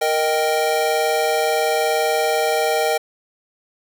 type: chord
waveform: square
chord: Eb major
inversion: second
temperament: equal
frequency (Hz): 466.2 / 622.3 / 784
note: Bb4 / Eb5 / G5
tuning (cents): 0 / 0 / 0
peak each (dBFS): -22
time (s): 0.01-2.98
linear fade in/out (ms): 10
effects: none